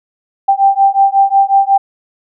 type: beating tone pair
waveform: sine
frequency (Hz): 784 / 789.5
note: G5 / G5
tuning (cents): 0 / +12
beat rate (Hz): 5.5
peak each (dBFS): -10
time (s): 0.48-1.78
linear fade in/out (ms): 10
effects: none